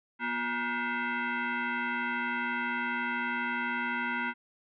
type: tone with frequency modulation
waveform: sine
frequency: 240.9 Hz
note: B3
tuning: 43 cents flat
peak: -29 dBFS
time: 0.19-4.34 s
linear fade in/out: 50 ms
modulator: 596 Hz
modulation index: 3.5
effects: none